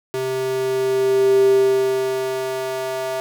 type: tone with high-pass filter sweep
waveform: square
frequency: 130.81 Hz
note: C3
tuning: in tune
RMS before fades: -19 dBFS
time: 0.14-3.2 s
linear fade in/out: 0 ms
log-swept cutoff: 300 to 560 Hz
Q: 8.3
effects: 8-bit